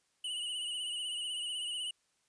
square tone with vibrato, 2938 Hz, F#7, 13 cents flat, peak -36 dBFS, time 0.24-1.91 s, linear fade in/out 5 ms, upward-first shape sine, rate 16 Hz, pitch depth 55 cents each way, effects white hiss -75 dBFS RMS until 2.28 s + resampled to 22050 Hz

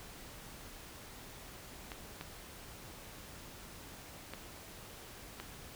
clicks, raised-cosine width 0.3 ms, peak -26 dBFS, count 4, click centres 1.918 / 2.211 / 4.336 / 5.4 s, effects pink hiss -51 dBFS RMS until 5.75 s

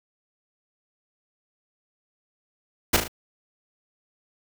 pink noise with echo, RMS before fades -17 dBFS, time 2.93-2.97 s, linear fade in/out 10 ms, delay 37 ms, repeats 3, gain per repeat -6 dB, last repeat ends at 3.081 s, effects none

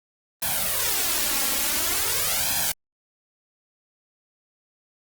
white noise with flanger, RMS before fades -24 dBFS, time 0.42-2.72 s, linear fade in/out 5 ms, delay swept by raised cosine 1.2 to 3.7 ms, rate 0.47 Hz, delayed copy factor +1, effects Opus 32 kbps

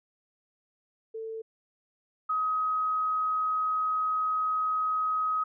sine tone pair in turn, 445.6 / 1264.4 Hz, A4 / D#6, +22 / +27 cents, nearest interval octave + tritone, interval 1805 cents, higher second, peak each -34 / -25 dBFS, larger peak second, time 1.14-1.42 / 2.29-5.44 s, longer second, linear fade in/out 10 ms, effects none

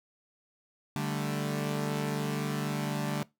sawtooth chord, D suspended fourth, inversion none, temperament equal, 146.83 / 196 / 220 Hz, D3 / G3 / A3, 0 / 0 / 0 cents, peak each -28 / -33 / -32 dBFS, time 0.96-3.23 s, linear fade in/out 0 ms, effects noise-tail reverb RT60 0.2 s tail -21 dB re dry

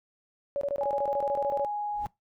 sine tone bursts, 566 Hz, C#5, 36 cents sharp, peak -26 dBFS, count 15, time 0.56-1.648 s, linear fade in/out 0 ms, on 52 ms, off 22 ms
sine tone, 830.6 Hz, G#5, in tune, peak -29 dBFS, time 0.81-2.06 s, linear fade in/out 0 ms
brown noise with exponential growth, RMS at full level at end -36 dBFS, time 1.88-2.07 s, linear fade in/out 2 ms, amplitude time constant 40 ms
effects noise-tail reverb RT60 0.2 s tail -23 dB re dry

